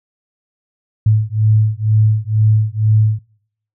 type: beating tone pair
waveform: sine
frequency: 107.2 / 109.3 Hz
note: A2 / A2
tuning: -45 / -11 cents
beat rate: 2.1 Hz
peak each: -13 dBFS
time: 1.06-3.19 s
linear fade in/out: 5 ms
effects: noise-tail reverb RT60 0.7 s tail -25 dB re dry